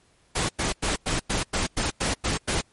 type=noise bursts; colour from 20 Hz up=pink; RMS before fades=-25 dBFS; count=10; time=0.35-2.614 s; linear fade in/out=10 ms; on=140 ms; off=96 ms; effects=pink hiss -62 dBFS RMS until 2.72 s + MP3 48 kbps